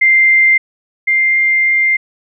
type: tone pair in turn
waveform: sine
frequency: 2093 / 2101 Hz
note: C7 / C7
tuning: 0 / +7 cents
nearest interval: unison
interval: 7 cents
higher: second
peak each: -6 / -9 dBFS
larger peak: first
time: 0.01-0.58 / 1.07-1.97 s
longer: second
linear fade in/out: 10 ms
effects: none